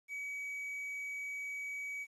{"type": "tone with quantisation", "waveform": "triangle", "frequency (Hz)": 2271, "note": "C#7", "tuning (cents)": 41, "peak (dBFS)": -37, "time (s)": [0.08, 2.07], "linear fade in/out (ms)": 50, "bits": 11, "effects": ["resampled to 32000 Hz"]}